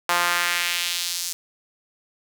sawtooth tone with high-pass filter sweep, 174.61 Hz, F3, in tune, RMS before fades -24 dBFS, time 0.09-1.33 s, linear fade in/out 2 ms, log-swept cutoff 970 to 6100 Hz, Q 1.4, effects 7-bit

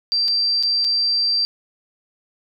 sine tone with dropouts, 4699 Hz, D8, in tune, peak -16 dBFS, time 0.12-1.45 s, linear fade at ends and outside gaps 0 ms, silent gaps 0.28-0.283 / 0.627-0.634 / 0.844-0.848 s, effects none

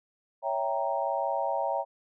sine chord, C# diminished seventh, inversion none, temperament equal with one note detuned, 557.9 / 659.3 / 784 / 932.3 Hz, C#5 / E5 / G5 / Bb5, +11 / 0 / 0 / 0 cents, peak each -32 dBFS, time 0.42-1.85 s, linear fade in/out 50 ms, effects none

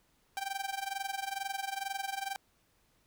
sawtooth tone with amplitude modulation, 784 Hz, G5, in tune, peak -28 dBFS, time 0.37-2.36 s, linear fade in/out 0 ms, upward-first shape sine, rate 22.2 Hz, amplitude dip 85%, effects pink hiss -71 dBFS RMS until 3.06 s

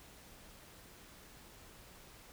silence, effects pink hiss -57 dBFS RMS until 2.32 s

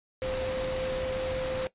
sine tone in noise, 519 Hz, C5, 14 cents flat, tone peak -30 dBFS, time 0.22-1.67 s, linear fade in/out 0 ms, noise pink, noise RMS -36 dBFS, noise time 0.22-1.67 s, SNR +3 dB, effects noise-tail reverb RT60 0.1 s tail -17 dB re dry + resampled to 8000 Hz

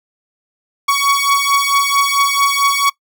sawtooth beating tone pair, 1119 / 1123.5 Hz, C#6 / C#6, +16 / +23 cents, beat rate 4.5 Hz, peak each -11 dBFS, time 0.88-2.9 s, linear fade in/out 10 ms, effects noise-tail reverb RT60 0.1 s tail -21 dB re dry

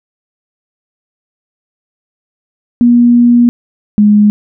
sine tone pair in turn, 239.9 / 208.4 Hz, A#3 / G#3, +50 / +6 cents, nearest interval major second, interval 244 cents, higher first, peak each -3 dBFS, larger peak neither, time 2.81-3.49 / 3.98-4.3 s, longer first, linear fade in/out 0 ms, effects none

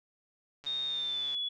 click train, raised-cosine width 0.2 ms, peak -33 dBFS, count 102, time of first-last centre 0.64-1.346 s, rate 143 Hz
sine tone with pitch glide, 3687 to 3401 Hz, A#7 to G#7, -20 to +40 cents, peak -31 dBFS, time 0.66-1.49 s, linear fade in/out 10 ms, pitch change -140 cents, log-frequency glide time 0.86-1.37 s
effects none

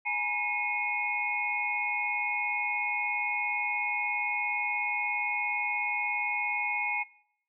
sine tone cluster, 838 / 955 / 2161 / 2479 Hz, G#5 / A#5 / C#7 / D#7, +15 / +42 / -45 / -7 cents, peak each -35 / -39 / -30 / -33 dBFS, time 0.05-7.04 s, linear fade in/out 20 ms, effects noise-tail reverb RT60 0.7 s tail -22 dB re dry

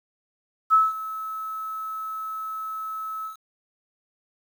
sine tone with ADSR envelope, 1300 Hz, E6, 24 cents flat, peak -12 dBFS, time 0.7-3.37 s, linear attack 34 ms, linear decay 190 ms, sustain -17 dB, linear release 120 ms, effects 8-bit

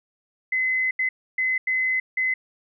sine tone bursts at uneven times, 2038 Hz, C7, 46 cents flat, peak -20 dBFS, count 5, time 0.52-0.91 / 0.99-1.09 / 1.38-1.58 / 1.67-2 / 2.17-2.34 s, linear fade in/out 5 ms, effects none

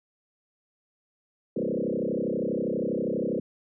sine tone with frequency modulation, 358 Hz, F4, 43 cents sharp, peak -25 dBFS, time 1.56-3.4 s, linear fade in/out 5 ms, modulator 32.4 Hz, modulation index 5.5, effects none

